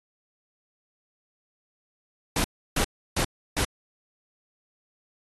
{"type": "noise bursts", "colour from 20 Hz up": "pink", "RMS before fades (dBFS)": -25, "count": 4, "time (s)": [2.36, 3.648], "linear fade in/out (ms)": 2, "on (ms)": 82, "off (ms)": 320, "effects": ["AAC 32 kbps"]}